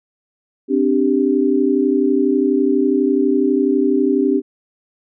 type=chord; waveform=sine; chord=C suspended second; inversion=none; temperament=equal; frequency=261.6 / 293.7 / 392 Hz; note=C4 / D4 / G4; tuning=0 / 0 / 0 cents; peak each=-17 dBFS; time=0.68-4.42 s; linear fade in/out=50 ms; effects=none